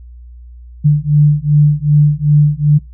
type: beating tone pair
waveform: sine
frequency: 146.83 / 149.43 Hz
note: D3 / D3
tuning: 0 / +30 cents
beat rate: 2.6 Hz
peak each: -10 dBFS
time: 0.84-2.79 s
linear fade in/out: 20 ms
effects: noise-tail reverb RT60 0.2 s tail -23 dB re dry + added 60 Hz sine -32 dBFS peak until 2.93 s